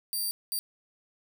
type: tone bursts at uneven times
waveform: 5% pulse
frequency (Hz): 4699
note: D8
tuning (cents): 0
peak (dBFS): -22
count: 2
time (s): 0.13-0.31 / 0.52-0.59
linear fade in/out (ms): 0
effects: none